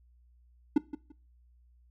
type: tone with echo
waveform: triangle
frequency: 293.7 Hz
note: D4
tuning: in tune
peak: -16 dBFS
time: 0.76-0.78 s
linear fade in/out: 5 ms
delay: 170 ms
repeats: 2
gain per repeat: -14 dB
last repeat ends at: 1.12 s
effects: noise-tail reverb RT60 0.3 s tail -18 dB re dry + added 60 Hz sine -59 dBFS peak until 1.9 s